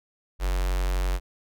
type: tone with notch filter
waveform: square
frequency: 45.88 Hz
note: F#1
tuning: 14 cents flat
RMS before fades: -25 dBFS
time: 0.39-1.2 s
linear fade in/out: 50 ms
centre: 180 Hz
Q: 0.5
effects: none